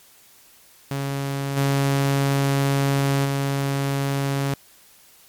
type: tone with level steps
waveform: sawtooth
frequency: 138.59 Hz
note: C#3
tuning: in tune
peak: -20 / -14 / -17 dBFS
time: 0.91-4.54 s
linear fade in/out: 2 ms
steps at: 1.56 / 3.24 s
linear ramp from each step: 20 ms
effects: white hiss -52 dBFS RMS until 5.28 s + MP3 96 kbps